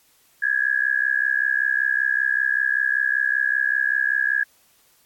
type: tone with amplitude modulation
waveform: sine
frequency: 1670 Hz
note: G#6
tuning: 9 cents sharp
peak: -14 dBFS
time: 0.42-4.44 s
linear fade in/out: 10 ms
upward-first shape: sine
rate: 65.2 Hz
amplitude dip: 95%
effects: white hiss -59 dBFS RMS until 5.05 s + AAC 64 kbps